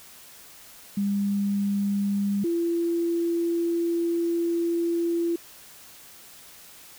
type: tone pair in turn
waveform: sine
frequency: 200.9 / 339.2 Hz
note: G3 / E4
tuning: +43 / +50 cents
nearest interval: major sixth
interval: 907 cents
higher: second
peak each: -22 dBFS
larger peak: neither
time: 0.97-2.44 / 2.44-5.36 s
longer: second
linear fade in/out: 5 ms
effects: white hiss -48 dBFS RMS until 6.98 s